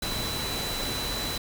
sine tone in noise, 3978 Hz, B7, 12 cents sharp, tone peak -33 dBFS, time 0.02-1.38 s, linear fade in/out 5 ms, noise pink, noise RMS -32 dBFS, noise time 0.02-1.38 s, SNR -4 dB, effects none

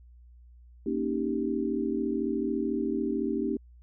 sine chord, Eb dominant seventh, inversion second, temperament equal, 233.1 / 277.2 / 311.1 / 392 Hz, Bb3 / Db4 / Eb4 / G4, 0 / 0 / 0 / 0 cents, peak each -32 dBFS, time 0.86-3.57 s, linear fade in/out 5 ms, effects added 60 Hz sine -50 dBFS peak until 3.82 s

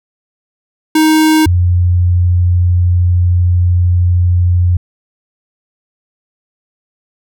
square / sine tone pair in turn, 313.1 / 88.7 Hz, D#4 / F2, +11 / +27 cents, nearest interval octave + minor seventh, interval 2184 cents, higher first, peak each -7 dBFS, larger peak neither, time 0.95-1.46 / 1.46-4.77 s, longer second, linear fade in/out 5 ms, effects none

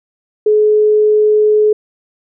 sine tone, 425.1 Hz, G#4, 40 cents sharp, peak -7 dBFS, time 0.46-1.73 s, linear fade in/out 5 ms, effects none

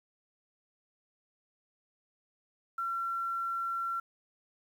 sine tone with quantisation, 1360 Hz, F6, 46 cents flat, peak -31 dBFS, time 2.78-4 s, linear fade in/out 5 ms, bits 10, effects none

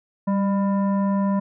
sine tone with frequency modulation, 196 Hz, G3, in tune, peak -18 dBFS, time 0.27-1.4 s, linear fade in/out 10 ms, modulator 798 Hz, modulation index 0.57, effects none

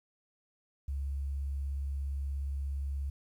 sine tone with vibrato, 69.3 Hz, C#2, in tune, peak -32 dBFS, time 0.88-3.1 s, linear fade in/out 5 ms, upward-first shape square, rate 17 Hz, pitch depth 9 cents each way, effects 11-bit

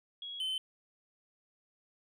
sine / triangle tone pair in turn, 3322 / 3064 Hz, G#7 / G7, 0 / -40 cents, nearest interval minor second, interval 140 cents, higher first, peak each -40 / -31 dBFS, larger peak second, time 0.22-0.4 / 0.4-0.58 s, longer neither, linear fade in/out 2 ms, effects none

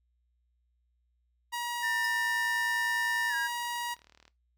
sawtooth tone, 955 Hz, A#5, 42 cents sharp, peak -28 dBFS, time 1.52-3.95 s, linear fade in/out 20 ms
triangle tone with pitch glide, 1800 to 1631.6 Hz, A6 to G#6, +39 to -31 cents, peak -28 dBFS, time 1.82-3.48 s, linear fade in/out 20 ms, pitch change -170 cents, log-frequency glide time 3.29-3.35 s
45% pulse tone with exponential decay, 5100 Hz, D#8, 42 cents sharp, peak -32 dBFS, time 2.04-2.12 s, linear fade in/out 5 ms, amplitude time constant 16 ms
click train, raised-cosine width 0.2 ms, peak -38 dBFS, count 86, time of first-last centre 2.06-4.279 s, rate 38.3 Hz
effects noise-tail reverb RT60 0.2 s tail -18 dB re dry + added 60 Hz sine -70 dBFS peak until 4.57 s

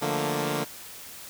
10% pulse chord, Bb major seventh, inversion first, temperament equal, 146.83 / 174.61 / 220 / 233.1 Hz, D3 / F3 / A3 / Bb3, 0 / 0 / 0 / 0 cents, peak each -21 / -25 / -26 / -24 dBFS, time 0.01-0.65 s, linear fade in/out 20 ms, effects white hiss -43 dBFS RMS until 1.29 s

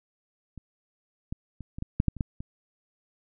clicks, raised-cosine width 5 ms, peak -29 / -20 / -27 / -25 / -19 / -9 / -10 / -27 / -14 / -24 dBFS, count 10, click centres 0.577 / 1.325 / 1.607 / 1.785 / 1.824 / 2.001 / 2.083 / 2.167 / 2.208 / 2.405 s, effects none

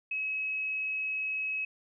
sine tone, 2563 Hz, E7, 49 cents flat, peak -30 dBFS, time 0.11-1.65 s, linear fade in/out 5 ms, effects none

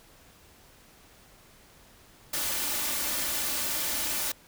white noise with comb filter, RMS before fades -30 dBFS, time 2.33-4.32 s, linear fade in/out 5 ms, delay 3.4 ms, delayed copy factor +0.5, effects pink hiss -56 dBFS RMS until 4.47 s

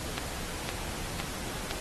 click train, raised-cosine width 0.2 ms, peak -13 dBFS, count 4, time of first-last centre 0.18-1.711 s, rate 1.96 Hz, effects pink hiss -38 dBFS RMS until 1.8 s + AAC 32 kbps

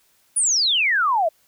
sine exponential sweep, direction down, 10100 to 612 Hz, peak -16 dBFS, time 0.36-1.29 s, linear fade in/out 10 ms, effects white hiss -61 dBFS RMS until 1.47 s

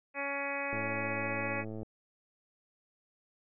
harmonic tone, 280 Hz, C#4, 18 cents sharp, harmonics 1 / 2 / 3 / 4 / 5 / 6 / 7 / 8 / 9, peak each -45 / -39 / -42 / -44 / -46 / -43 / -41 / -42 / -40 dBFS, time 0.14-1.65 s, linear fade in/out 50 ms
click train, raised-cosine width 2 ms, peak -29 dBFS, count 121, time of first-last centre 0.73-1.831 s, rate 109 Hz
effects none

